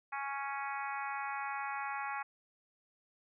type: harmonic tone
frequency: 277.4 Hz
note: C#4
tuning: 1 cent sharp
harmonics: 3 / 4 / 5 / 6 / 7 / 8 / 9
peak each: -40 / -42 / -44 / -46 / -47 / -48 / -49 dBFS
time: 0.12-2.23 s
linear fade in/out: 10 ms
effects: none